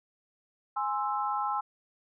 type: chord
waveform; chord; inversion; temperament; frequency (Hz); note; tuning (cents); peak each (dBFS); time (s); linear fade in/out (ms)
sine; Ab augmented; none; equal; 830.6 / 1046.5 / 1318.5; Ab5 / C6 / E6; 0 / 0 / 0; -31 / -33 / -33; 0.76-1.61; 10
effects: none